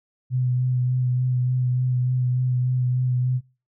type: tone with vibrato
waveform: sine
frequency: 126.1 Hz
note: B2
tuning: 36 cents sharp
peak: -19 dBFS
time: 0.3-3.41 s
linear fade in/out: 50 ms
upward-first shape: sine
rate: 3.4 Hz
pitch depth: 19 cents each way
effects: noise-tail reverb RT60 0.3 s tail -20 dB re dry